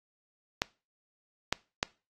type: clicks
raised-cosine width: 0.2 ms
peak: -8 dBFS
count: 3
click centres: 0.619 / 1.526 / 1.829 s
effects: noise-tail reverb RT60 0.3 s tail -23 dB re dry + AAC 32 kbps